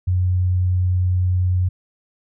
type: tone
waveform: sine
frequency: 91 Hz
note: F#2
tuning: 28 cents flat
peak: -15 dBFS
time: 0.07-1.69 s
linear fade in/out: 10 ms
effects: none